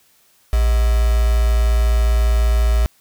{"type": "tone with quantisation", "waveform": "sine", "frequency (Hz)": 57.2, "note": "A#1", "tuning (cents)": -32, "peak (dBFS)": -12, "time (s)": [0.53, 2.86], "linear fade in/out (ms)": 0, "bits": 4, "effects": ["white hiss -56 dBFS RMS until 3 s"]}